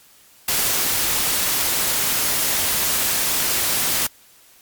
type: noise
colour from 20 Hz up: white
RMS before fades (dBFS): -20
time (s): 0.48-4.07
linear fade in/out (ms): 5
effects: white hiss -51 dBFS RMS until 4.61 s + MP3 96 kbps